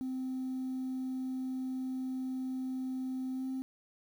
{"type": "tone with pitch glide", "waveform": "sine", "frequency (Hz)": [259.2, 262.4], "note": ["C4", "C4"], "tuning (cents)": [-16, 5], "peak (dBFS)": -32, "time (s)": [0.01, 3.62], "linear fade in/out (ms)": 0, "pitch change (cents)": 21, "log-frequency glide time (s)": [3.33, 3.47], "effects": ["tanh soft clip ceiling -32 dBFS", "10-bit"]}